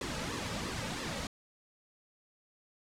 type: noise with flanger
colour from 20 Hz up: pink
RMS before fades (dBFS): -37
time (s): 0.01-1.27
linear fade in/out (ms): 2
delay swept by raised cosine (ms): 1.3 to 2.9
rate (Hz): 3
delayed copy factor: -0.7
effects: low-pass 7000 Hz 12 dB/octave